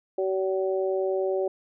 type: harmonic tone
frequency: 190 Hz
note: F#3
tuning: 46 cents sharp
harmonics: 2 / 3 / 4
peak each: -25 / -28 / -36 dBFS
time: 0.18-1.48 s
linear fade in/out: 5 ms
effects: none